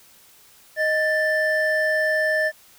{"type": "tone pair together", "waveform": "triangle", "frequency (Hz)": [622.3, 1767.8], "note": ["D#5", "A6"], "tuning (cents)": [0, 8], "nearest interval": "octave + tritone", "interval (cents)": 1808, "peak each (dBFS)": [-20, -19], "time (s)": [0.76, 2.52], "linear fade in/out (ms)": 50, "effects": ["white hiss -52 dBFS RMS until 2.78 s"]}